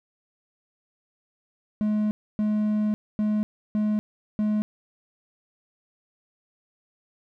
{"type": "tone bursts at uneven times", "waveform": "triangle", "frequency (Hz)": 212, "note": "G#3", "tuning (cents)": 36, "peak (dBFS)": -19, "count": 5, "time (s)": [[1.81, 2.11], [2.39, 2.94], [3.19, 3.43], [3.75, 3.99], [4.39, 4.62]], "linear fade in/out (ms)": 0, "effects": []}